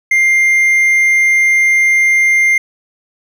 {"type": "tone", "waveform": "triangle", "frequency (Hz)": 2100, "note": "C7", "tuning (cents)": 6, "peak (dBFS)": -6, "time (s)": [0.11, 2.58], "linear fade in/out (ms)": 5, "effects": []}